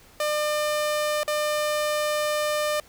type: tone with dropouts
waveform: sawtooth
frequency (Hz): 600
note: D5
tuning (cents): +37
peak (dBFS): -19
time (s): 0.2-2.8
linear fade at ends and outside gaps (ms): 2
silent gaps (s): 1.233-1.278
effects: pink hiss -53 dBFS RMS until 2.88 s